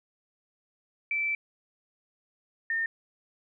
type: tone pair in turn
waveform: sine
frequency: 2326 / 1819.8 Hz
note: D7 / A#6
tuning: -17 / -42 cents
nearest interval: major third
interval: 425 cents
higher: first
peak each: -26 dBFS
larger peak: neither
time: 1.11-1.35 / 2.7-2.86 s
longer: first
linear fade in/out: 2 ms
effects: none